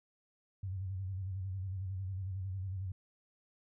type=tone with vibrato; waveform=sine; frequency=94.8 Hz; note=F#2; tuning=43 cents sharp; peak=-36 dBFS; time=0.63-2.92 s; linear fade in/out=5 ms; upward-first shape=square; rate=11 Hz; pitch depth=57 cents each way; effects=none